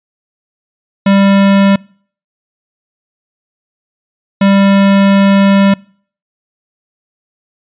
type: tone bursts at uneven times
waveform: square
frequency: 197.2 Hz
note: G3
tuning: 11 cents sharp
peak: -6 dBFS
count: 2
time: 1.06-1.76 / 4.41-5.74 s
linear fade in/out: 5 ms
effects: noise-tail reverb RT60 0.5 s tail -25 dB re dry + resampled to 8000 Hz